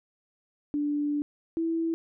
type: tone pair in turn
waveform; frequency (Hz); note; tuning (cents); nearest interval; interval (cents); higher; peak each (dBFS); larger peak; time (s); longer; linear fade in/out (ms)
sine; 292.7 / 329; D4 / E4; -6 / -3; major second; 203; second; -25; neither; 0.74-1.22 / 1.57-1.94; first; 0
effects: none